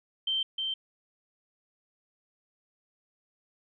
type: tone with echo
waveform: sine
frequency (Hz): 3124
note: G7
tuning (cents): -7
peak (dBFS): -26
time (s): 0.27-0.43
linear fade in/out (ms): 5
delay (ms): 310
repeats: 1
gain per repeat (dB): -3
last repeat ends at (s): 0.74
effects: none